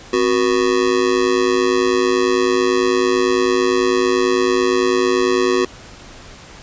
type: tone with amplitude modulation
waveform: square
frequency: 370 Hz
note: F#4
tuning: in tune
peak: -10 dBFS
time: 0.13-5.65 s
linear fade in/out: 5 ms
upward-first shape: sine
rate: 109 Hz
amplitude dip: 95%
effects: pink hiss -39 dBFS RMS until 6.62 s + resampled to 16000 Hz